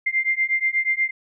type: beating tone pair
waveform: sine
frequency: 2093 / 2101.3 Hz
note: C7 / C7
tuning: 0 / +7 cents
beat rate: 8.3 Hz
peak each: -22 dBFS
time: 0.06-1.11 s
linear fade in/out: 10 ms
effects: none